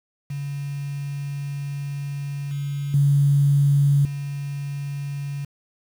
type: tone with level steps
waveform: sine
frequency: 141.7 Hz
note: C#3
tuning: 38 cents sharp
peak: -26 / -24 / -14 / -26 dBFS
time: 0.3-5.45 s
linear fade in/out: 5 ms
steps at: 2.51 / 2.94 / 4.05 s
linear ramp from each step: 2 ms
effects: 7-bit